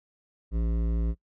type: tone with hard clipping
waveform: sine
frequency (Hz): 56.6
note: A1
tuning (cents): +50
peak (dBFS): -26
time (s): 0.51-1.15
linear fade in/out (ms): 50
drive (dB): 13
effects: noise-tail reverb RT60 0.1 s tail -21 dB re dry